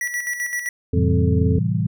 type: tone with tremolo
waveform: square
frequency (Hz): 1946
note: B6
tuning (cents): -26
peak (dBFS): -22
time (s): 0.01-0.69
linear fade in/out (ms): 2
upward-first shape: square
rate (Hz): 7.7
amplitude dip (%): 55
type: harmonic tone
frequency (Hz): 87.31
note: F2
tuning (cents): 0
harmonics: 1 / 3 / 5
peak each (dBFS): -18 / -24 / -25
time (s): 0.93-1.59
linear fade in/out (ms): 5
type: chord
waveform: sine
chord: A minor seventh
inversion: none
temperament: equal with one note detuned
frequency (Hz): 110 / 130.81 / 166.63 / 196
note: A2 / C3 / E3 / G3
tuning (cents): 0 / 0 / +19 / 0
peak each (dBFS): -22 / -25 / -22 / -26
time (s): 0.94-1.87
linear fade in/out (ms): 10
effects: none